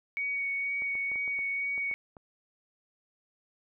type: tone with vibrato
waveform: sine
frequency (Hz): 2238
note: C#7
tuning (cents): +16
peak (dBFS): -29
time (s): 0.17-1.94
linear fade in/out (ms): 0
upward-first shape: sine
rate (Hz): 2.1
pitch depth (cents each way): 10
type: clicks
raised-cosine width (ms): 1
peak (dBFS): -34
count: 9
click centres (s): 0.821 / 0.953 / 1.117 / 1.158 / 1.278 / 1.39 / 1.779 / 1.913 / 2.168
effects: none